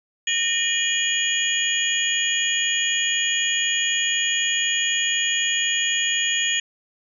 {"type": "tone cluster", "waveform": "sine", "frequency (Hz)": [1840, 2446, 2906, 3282, 6790], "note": ["A#6", "D#7", "F#7", "G#7", "G#8"], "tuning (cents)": [-23, -30, -32, -21, 37], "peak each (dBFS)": -26, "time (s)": [0.27, 6.6], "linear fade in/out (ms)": 5, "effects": []}